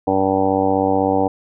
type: harmonic tone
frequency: 96 Hz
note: G2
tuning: 36 cents flat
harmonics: 1 / 2 / 3 / 4 / 5 / 6 / 7 / 8 / 9 / 10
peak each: -29 / -27 / -20 / -30 / -20 / -23 / -31 / -20 / -26 / -32 dBFS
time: 0.07-1.28 s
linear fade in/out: 5 ms
effects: none